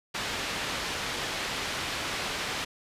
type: low-pass noise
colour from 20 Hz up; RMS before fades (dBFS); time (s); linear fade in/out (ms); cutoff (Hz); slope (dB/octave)
white; -33; 0.14-2.65; 10; 3700; 12
effects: resampled to 32000 Hz